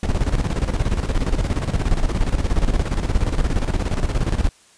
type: noise with tremolo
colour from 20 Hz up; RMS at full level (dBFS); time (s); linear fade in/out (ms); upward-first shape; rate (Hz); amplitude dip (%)
brown; -17; 0.03-4.49; 2; square; 17; 65
effects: white hiss -52 dBFS RMS until 4.77 s + resampled to 22050 Hz